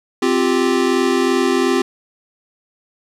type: chord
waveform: square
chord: C suspended fourth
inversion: none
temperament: equal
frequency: 261.6 / 349.2 / 392 Hz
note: C4 / F4 / G4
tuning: 0 / 0 / 0 cents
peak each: -19 dBFS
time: 0.22-1.82 s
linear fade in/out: 5 ms
effects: low-pass 8000 Hz 12 dB/octave + 8-bit